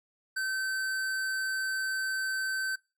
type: tone with hard clipping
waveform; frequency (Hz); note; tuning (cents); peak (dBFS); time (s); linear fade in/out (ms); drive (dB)
triangle; 1541; G6; -30; -31; 0.36-2.76; 10; 18
effects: noise-tail reverb RT60 0.3 s tail -25 dB re dry